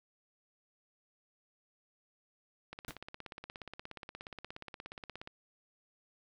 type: click train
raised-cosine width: 0.3 ms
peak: -28 dBFS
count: 44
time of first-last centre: 2.73-5.274 s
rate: 16.9 Hz
type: noise with exponential decay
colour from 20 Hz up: pink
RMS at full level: -40 dBFS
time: 2.88-2.98 s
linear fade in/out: 2 ms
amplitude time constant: 20 ms
effects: none